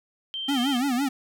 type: tone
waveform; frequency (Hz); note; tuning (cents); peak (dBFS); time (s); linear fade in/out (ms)
sine; 3136; G7; 0; -29; 0.34-0.77; 0
type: tone with vibrato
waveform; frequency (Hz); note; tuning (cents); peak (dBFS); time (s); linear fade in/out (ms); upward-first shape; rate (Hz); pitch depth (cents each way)
square; 261.6; C4; 0; -23; 0.48-1.09; 10; sine; 5.9; 160
effects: none

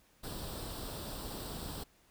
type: noise with comb filter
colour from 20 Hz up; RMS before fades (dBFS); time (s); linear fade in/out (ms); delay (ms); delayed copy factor
pink; -42; 0.23-1.84; 10; 0.23; +0.65
effects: pink hiss -67 dBFS RMS until 2.1 s

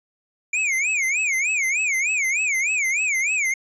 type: tone with vibrato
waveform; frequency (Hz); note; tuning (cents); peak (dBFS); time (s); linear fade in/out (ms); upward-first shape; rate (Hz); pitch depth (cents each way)
square; 2310; D7; -29; -20; 0.53-3.54; 5; sine; 3.3; 200
effects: resampled to 22050 Hz

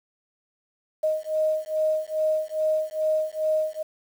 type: beating tone pair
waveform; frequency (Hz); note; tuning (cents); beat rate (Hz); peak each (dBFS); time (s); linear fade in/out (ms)
sine; 622 / 624.4; D#5 / D#5; -1 / +6; 2.4; -25; 1.03-3.83; 10
effects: 8-bit

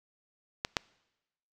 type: clicks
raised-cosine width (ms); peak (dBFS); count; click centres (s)
0.2; -13 / -8; 2; 0.649 / 0.768
effects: noise-tail reverb RT60 1.0 s tail -25 dB re dry

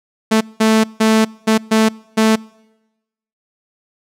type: tone bursts at uneven times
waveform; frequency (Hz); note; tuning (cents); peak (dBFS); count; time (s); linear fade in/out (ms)
sawtooth; 220; A3; 0; -6; 6; 0.31-0.41 / 0.6-0.84 / 1-1.25 / 1.47-1.58 / 1.71-1.89 / 2.17-2.36; 10
effects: noise-tail reverb RT60 1.0 s tail -26 dB re dry + low-pass 11000 Hz 12 dB/octave

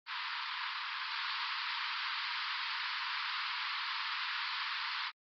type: band-pass noise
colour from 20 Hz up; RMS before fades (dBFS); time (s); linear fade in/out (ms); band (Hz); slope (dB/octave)
pink; -38; 0.06-5.12; 50; 930 to 4900; 96
effects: Opus 32 kbps

